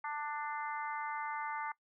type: harmonic tone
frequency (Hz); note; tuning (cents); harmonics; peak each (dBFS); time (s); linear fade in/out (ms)
295.9; D4; +13; 3 / 4 / 5 / 6 / 7; -39 / -42 / -46 / -49 / -46; 0.04-1.72; 5
effects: noise-tail reverb RT60 0.1 s tail -21 dB re dry